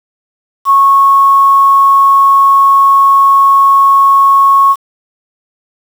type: tone with quantisation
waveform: sine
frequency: 1100 Hz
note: C#6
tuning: 14 cents flat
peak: -3 dBFS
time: 0.65-4.76 s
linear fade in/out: 50 ms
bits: 5
effects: none